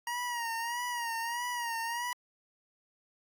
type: tone with vibrato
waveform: 25% pulse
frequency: 945 Hz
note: A#5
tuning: 23 cents sharp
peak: -29 dBFS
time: 0.07-2.13 s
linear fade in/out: 2 ms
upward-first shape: sine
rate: 1.6 Hz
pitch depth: 62 cents each way
effects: AAC 64 kbps